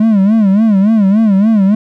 triangle tone with vibrato, 207.7 Hz, G#3, in tune, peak -4 dBFS, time 0-1.75 s, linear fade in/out 5 ms, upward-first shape sine, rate 3.5 Hz, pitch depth 150 cents each way, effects none

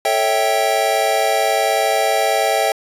square chord, A dominant seventh, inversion none, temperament equal with one note detuned, 440 / 554.4 / 653.2 / 784 Hz, A4 / C#5 / E5 / G5, 0 / 0 / -16 / 0 cents, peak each -24 / -23 / -20 / -19 dBFS, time 0.05-2.72 s, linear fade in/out 2 ms, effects resampled to 32000 Hz

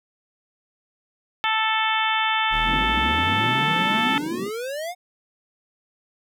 harmonic tone, 440 Hz, A4, in tune, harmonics 2 / 3 / 4 / 5 / 6 / 7 / 8, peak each -24 / -26 / -27 / -28 / -29 / -29 / -30 dBFS, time 1.44-4.18 s, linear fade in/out 0 ms
square exponential sweep, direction up, 35.52 to 740 Hz, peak -28 dBFS, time 2.5-4.95 s, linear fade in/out 50 ms
pink band-pass noise, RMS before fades -31 dBFS, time 2.64-4.51 s, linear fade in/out 50 ms, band 190 to 330 Hz, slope 24 dB/octave
effects none

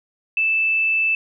sine tone, 2637 Hz, E7, in tune, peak -16 dBFS, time 0.37-1.15 s, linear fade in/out 2 ms, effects none

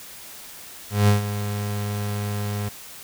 35% pulse tone with ADSR envelope, 103.1 Hz, G#2, 12 cents flat, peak -11 dBFS, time 0.9-2.69 s, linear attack 180 ms, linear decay 130 ms, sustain -12 dB, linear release 7 ms, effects white hiss -41 dBFS RMS until 3.03 s

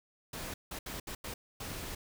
pink noise bursts at uneven times, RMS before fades -41 dBFS, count 6, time 0.33-0.54 / 0.71-0.79 / 0.86-1 / 1.07-1.15 / 1.24-1.34 / 1.6-1.95 s, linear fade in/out 5 ms, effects none

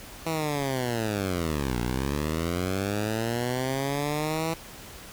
10% pulse linear two-way sweep, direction down then up, 164.81 to 58.27 to 164.81 Hz, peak -18 dBFS, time 0.26-4.54 s, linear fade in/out 5 ms, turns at 1.79 s, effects pink hiss -44 dBFS RMS until 5.12 s

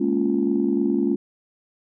sine chord, Bb minor seventh, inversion third, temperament just, 209.8 / 233.1 / 279.7 / 349.6 Hz, Ab3 / Bb3 / Db4 / F4, +18 / 0 / +16 / +2 cents, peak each -24 / -25 / -22 / -23 dBFS, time 0-1.16 s, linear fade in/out 10 ms, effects tanh soft clip ceiling -9 dBFS

